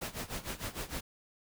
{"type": "noise with tremolo", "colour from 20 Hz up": "pink", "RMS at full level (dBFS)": -37, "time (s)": [0.01, 1.01], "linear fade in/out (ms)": 10, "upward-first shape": "sine", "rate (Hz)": 6.6, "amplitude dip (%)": 85, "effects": []}